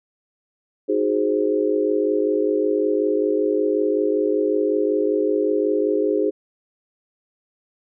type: chord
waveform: sine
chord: Ab dominant seventh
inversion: second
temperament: equal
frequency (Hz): 311.1 / 370 / 415.3 / 523.3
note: Eb4 / Gb4 / Ab4 / C5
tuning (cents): 0 / 0 / 0 / 0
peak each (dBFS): -23 / -25 / -20 / -25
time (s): 0.88-6.31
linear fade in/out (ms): 20
effects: none